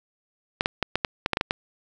clicks, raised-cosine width 0.3 ms, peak -6 dBFS, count 10, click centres 0.609 / 0.659 / 0.827 / 0.956 / 1.048 / 1.261 / 1.333 / 1.371 / 1.411 / 1.509 s, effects none

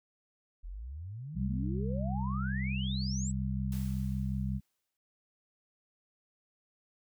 sine exponential sweep, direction up, 39.22 to 8050 Hz, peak -39 dBFS, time 0.63-3.32 s, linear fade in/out 20 ms
harmonic tone, 65.41 Hz, C2, in tune, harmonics 1 / 2 / 3, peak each -35 / -35 / -35 dBFS, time 1.34-4.61 s, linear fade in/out 50 ms
white noise with exponential decay, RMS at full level -49 dBFS, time 3.72-4.97 s, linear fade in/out 1 ms, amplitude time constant 270 ms
effects none

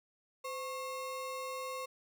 square ring-modulated tone, 804 Hz, G5, 44 cents sharp, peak -36 dBFS, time 0.44-1.86 s, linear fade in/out 10 ms, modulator 289 Hz, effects none

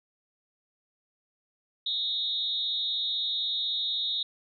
sine tone with amplitude modulation, 3729 Hz, A#7, in tune, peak -23 dBFS, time 1.86-4.23 s, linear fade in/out 5 ms, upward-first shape sine, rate 294 Hz, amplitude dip 90%, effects none

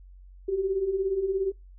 sine beating tone pair, 371.2 / 388.2 Hz, F#4 / G4, +6 / -17 cents, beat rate 17 Hz, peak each -31 / -25 dBFS, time 0.48-1.52 s, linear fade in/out 10 ms, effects noise-tail reverb RT60 0.2 s tail -26 dB re dry + added 46 Hz sine -46 dBFS peak until 1.78 s

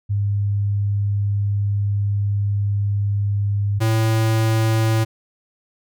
sine / square tone pair in turn, 101.4 / 111.43 Hz, G#2 / A2, -41 / +22 cents, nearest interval major second, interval 163 cents, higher second, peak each -17 / -16 dBFS, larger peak second, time 0.09-3.8 / 3.8-5.05 s, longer first, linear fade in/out 20 ms, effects none

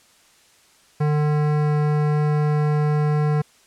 sine tone with hard clipping, 149.9 Hz, D3, 36 cents sharp, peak -19 dBFS, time 1-3.42 s, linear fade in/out 10 ms, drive 17 dB, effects white hiss -55 dBFS RMS until 3.66 s + low-pass 9000 Hz 12 dB/octave

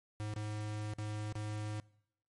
square tone with dropouts, 106.1 Hz, G#2, 38 cents sharp, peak -38 dBFS, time 0.2-1.8 s, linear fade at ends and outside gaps 0 ms, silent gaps 0.338-0.362 / 0.936-0.985 / 1.325-1.354 s, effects noise-tail reverb RT60 0.7 s tail -22 dB re dry + MP3 48 kbps

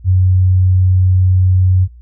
sine tone, 92.5 Hz, F#2, in tune, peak -7 dBFS, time 0.04-1.88 s, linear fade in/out 50 ms, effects added 60 Hz sine -35 dBFS peak until 2.01 s

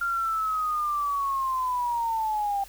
sine linear sweep, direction down, 1396.9 to 785 Hz, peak -24 dBFS, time 0.01-2.64 s, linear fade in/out 5 ms, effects added 46 Hz sine -50 dBFS peak until 2.68 s + white hiss -49 dBFS RMS until 2.68 s

